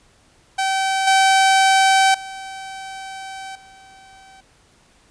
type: tone with level steps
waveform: sawtooth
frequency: 770 Hz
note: G5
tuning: 31 cents flat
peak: -14 / -8 / -27 / -40 dBFS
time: 0.58-4.41 s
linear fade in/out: 10 ms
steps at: 1.07 / 2.14 / 3.55 s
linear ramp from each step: 5 ms
effects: pink hiss -55 dBFS RMS until 5.1 s + resampled to 22050 Hz